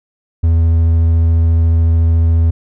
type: tone with vibrato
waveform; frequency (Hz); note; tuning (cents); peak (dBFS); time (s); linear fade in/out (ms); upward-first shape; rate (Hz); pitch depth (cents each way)
triangle; 82.41; E2; 0; -6; 0.43-2.51; 10; triangle; 14; 10
effects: none